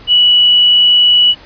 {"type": "tone with frequency modulation", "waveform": "sine", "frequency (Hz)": 2943, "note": "F#7", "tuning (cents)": -10, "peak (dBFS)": -5, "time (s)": [0.07, 1.35], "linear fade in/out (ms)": 50, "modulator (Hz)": 21.3, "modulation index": 0.32, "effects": ["pink hiss -38 dBFS RMS until 1.45 s", "resampled to 11025 Hz"]}